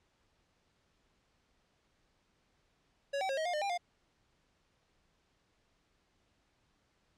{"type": "tone with pitch steps", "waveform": "square", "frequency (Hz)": [559, 765, 541, 633, 709, 604, 799, 705], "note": ["C#5", "G5", "C#5", "D#5", "F5", "D5", "G5", "F5"], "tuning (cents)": [14, -42, -42, 30, 26, 48, 33, 16], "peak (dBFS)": -33, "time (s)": [3.13, 3.778], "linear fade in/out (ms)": 10, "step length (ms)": 81, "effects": ["pink hiss -74 dBFS RMS until 7.17 s", "low-pass 6000 Hz 12 dB/octave"]}